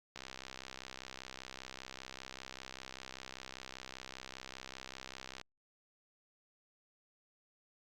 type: click train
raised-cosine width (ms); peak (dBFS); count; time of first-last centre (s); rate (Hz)
0.2; -27; 343; 0.16-5.413; 65.1
effects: Opus 48 kbps